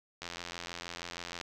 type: click train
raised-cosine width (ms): 0.2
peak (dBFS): -22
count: 104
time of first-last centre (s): 0.22-1.412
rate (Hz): 86.4
effects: none